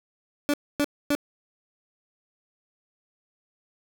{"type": "tone bursts", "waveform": "30% pulse", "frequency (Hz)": 290, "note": "D4", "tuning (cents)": -22, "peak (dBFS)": -18, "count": 3, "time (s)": [0.49, 1.151], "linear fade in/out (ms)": 0, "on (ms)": 47, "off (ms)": 260, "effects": ["8-bit"]}